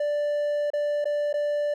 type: tone with dropouts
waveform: triangle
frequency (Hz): 587.3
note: D5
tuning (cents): 0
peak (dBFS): -21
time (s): 0-1.74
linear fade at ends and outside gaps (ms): 5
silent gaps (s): 0.703-0.734 / 1.044-1.054 / 1.329-1.339
effects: none